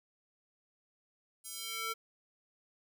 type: tone with high-pass filter sweep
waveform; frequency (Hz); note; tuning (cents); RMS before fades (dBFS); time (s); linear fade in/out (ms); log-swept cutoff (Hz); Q
square; 450; A4; +39; -40; 1.44-1.94; 20; 8100 to 1000; 1.1
effects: none